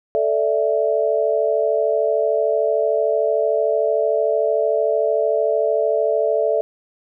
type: chord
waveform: sine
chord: A suspended fourth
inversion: none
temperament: just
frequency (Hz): 440 / 586.7 / 660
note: A4 / D5 / E5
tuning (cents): 0 / -2 / +2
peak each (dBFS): -20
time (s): 0.15-6.61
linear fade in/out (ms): 0
effects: none